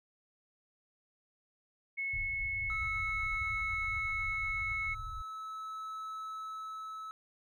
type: tone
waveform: sine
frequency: 2192 Hz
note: C#7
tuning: 20 cents flat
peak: -33 dBFS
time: 1.97-4.95 s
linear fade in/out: 20 ms
type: low-pass noise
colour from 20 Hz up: pink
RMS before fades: -44 dBFS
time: 2.13-5.22 s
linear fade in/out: 5 ms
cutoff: 120 Hz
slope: 96 dB/octave
type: tone with tremolo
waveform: triangle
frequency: 1300 Hz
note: E6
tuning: 24 cents flat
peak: -37 dBFS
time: 2.7-7.11 s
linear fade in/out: 0 ms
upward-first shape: sine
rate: 0.37 Hz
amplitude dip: 25%
effects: none